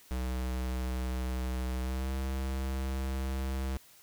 square tone with pitch glide, 63.4 to 66.09 Hz, B1 to C2, +46 to +18 cents, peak -32 dBFS, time 0.11-3.77 s, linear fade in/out 0 ms, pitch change +72 cents, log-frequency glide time 1.8-2.12 s, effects white hiss -58 dBFS RMS until 4.02 s

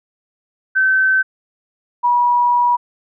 sine tone pair in turn, 1537 / 968.2 Hz, G6 / B5, -35 / -35 cents, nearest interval minor sixth, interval 800 cents, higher first, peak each -11 dBFS, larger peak neither, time 0.75-1.23 / 2.03-2.77 s, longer second, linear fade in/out 20 ms, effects none

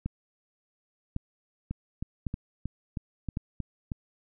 two click trains, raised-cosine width 5 ms, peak -20 / -18 dBFS, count 8 / 4, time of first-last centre 1.71-3.918 / 0.06-3.371 s, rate 3.17 / 0.906 Hz, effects none

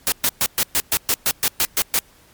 white noise bursts, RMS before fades -18 dBFS, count 12, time 0.07-1.99 s, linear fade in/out 0 ms, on 50 ms, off 120 ms, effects pink hiss -52 dBFS RMS until 2.33 s + MP3 96 kbps

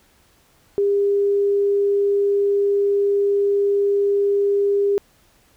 sine tone, 402.3 Hz, G4, 45 cents sharp, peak -15 dBFS, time 0.78-4.98 s, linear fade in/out 0 ms, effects pink hiss -57 dBFS RMS until 5.56 s

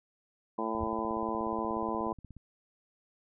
harmonic tone, 111.7 Hz, A2, 27 cents sharp, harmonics 2 / 3 / 4 / 5 / 6 / 7 / 8 / 9, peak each -38 / -37 / -39 / -41 / -41 / -40 / -41 / -36 dBFS, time 0.58-2.13 s, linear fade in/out 5 ms
click train, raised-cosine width 5 ms, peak -36 dBFS, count 28, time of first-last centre 0.75-2.367 s, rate 16.7 Hz
sine tone with exponential growth, 82.41 Hz, E2, in tune, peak -29 dBFS, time 0.76-0.84 s, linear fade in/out 5 ms, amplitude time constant 16 ms
effects none

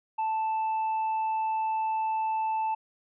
triangle tone, 880 Hz, A5, in tune, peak -24 dBFS, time 0.18-2.75 s, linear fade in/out 10 ms, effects resampled to 8000 Hz

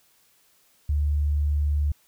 sine tone, 73.42 Hz, D2, in tune, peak -20 dBFS, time 0.89-1.92 s, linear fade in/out 5 ms, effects white hiss -62 dBFS RMS until 2.07 s

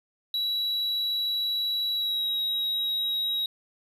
triangle tone with pitch glide, 3911 to 3826 Hz, B7 to A#7, -18 to +44 cents, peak -24 dBFS, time 0.34-3.46 s, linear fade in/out 2 ms, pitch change -38 cents, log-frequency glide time 1.94-2.3 s, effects none

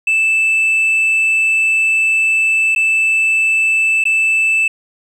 sine tone with dropouts, 2637 Hz, E7, in tune, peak -8 dBFS, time 0.07-4.68 s, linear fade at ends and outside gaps 5 ms, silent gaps 2.75-2.76 / 4.04-4.053 s, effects tanh soft clip ceiling -10 dBFS + 8-bit

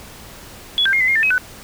sine tone with pitch steps, 3387 / 1577 / 2133 / 2028 / 2129 / 1787 / 2546 / 1498 Hz, G#7 / G6 / C7 / B6 / C7 / A6 / D#7 / F#6, +33 / +10 / +33 / +45 / +30 / +26 / +39 / +21 cents, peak -13 dBFS, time 0.78-1.38 s, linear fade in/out 0 ms, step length 75 ms, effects pink hiss -39 dBFS RMS until 1.63 s

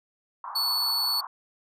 pink band-pass noise, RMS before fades -37 dBFS, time 0.44-1.27 s, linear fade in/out 2 ms, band 890 to 1200 Hz, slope 48 dB/octave
45% pulse tone, 4435 Hz, C#8, in tune, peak -23 dBFS, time 0.55-1.21 s, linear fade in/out 10 ms
effects resampled to 32000 Hz

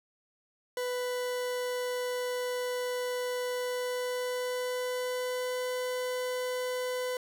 40% pulse tone with pitch glide, 496.4 to 502.2 Hz, B4 to B4, +9 to +29 cents, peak -30 dBFS, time 0.77-7.17 s, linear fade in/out 2 ms, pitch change +20 cents, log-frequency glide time 3.53-5.64 s, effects none

